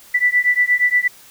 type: beating tone pair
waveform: sine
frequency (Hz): 1970 / 1978.5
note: B6 / B6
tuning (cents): -5 / +3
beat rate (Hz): 8.5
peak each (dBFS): -16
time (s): 0.14-1.08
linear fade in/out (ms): 10
effects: white hiss -45 dBFS RMS until 1.3 s